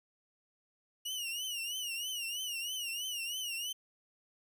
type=tone with vibrato; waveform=sawtooth; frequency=2882 Hz; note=F#7; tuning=46 cents flat; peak=-33 dBFS; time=1.05-3.73 s; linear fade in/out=10 ms; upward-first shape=triangle; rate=3.1 Hz; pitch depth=130 cents each way; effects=none